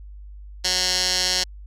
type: tone with band-pass filter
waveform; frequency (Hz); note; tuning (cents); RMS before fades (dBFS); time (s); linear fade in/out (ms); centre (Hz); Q
15% pulse; 183.3; F#3; -16; -22; 0.64-1.44; 10; 5000; 2.8
effects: added 50 Hz sine -37 dBFS peak until 1.66 s